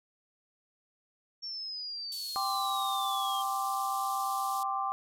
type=exponential sweep; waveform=sine; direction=down; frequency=5500 to 3180 Hz; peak=-36 dBFS; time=1.42-3.43 s; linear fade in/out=20 ms
type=band-pass noise; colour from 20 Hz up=white; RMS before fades=-45 dBFS; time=2.12-4.63 s; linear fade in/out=0 ms; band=3200 to 14000 Hz; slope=48 dB/octave
type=chord; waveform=sine; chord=G suspended fourth; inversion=none; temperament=equal; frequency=784 / 1046.5 / 1174.7 Hz; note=G5 / C6 / D6; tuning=0 / 0 / 0 cents; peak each=-33 / -36 / -33 dBFS; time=2.36-4.92 s; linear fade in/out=0 ms
effects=none